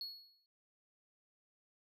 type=tone with exponential decay; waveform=triangle; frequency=4348 Hz; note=C#8; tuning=34 cents flat; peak=-37 dBFS; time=0.01-0.46 s; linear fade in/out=1 ms; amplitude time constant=96 ms; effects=tanh soft clip ceiling -33 dBFS